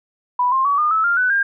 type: tone with pitch steps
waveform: sine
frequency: 987.8 / 1058.7 / 1134.7 / 1216.1 / 1303.4 / 1397 / 1497.2 / 1604.7 Hz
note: B5 / C6 / C#6 / D#6 / E6 / F6 / F#6 / G6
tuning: 0 / +20 / +40 / -40 / -20 / 0 / +20 / +40 cents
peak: -14 dBFS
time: 0.39-1.43 s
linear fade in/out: 5 ms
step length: 130 ms
effects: none